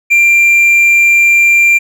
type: tone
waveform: triangle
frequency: 2375 Hz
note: D7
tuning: 19 cents sharp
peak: -3 dBFS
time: 0.1-1.79 s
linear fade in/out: 20 ms
effects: none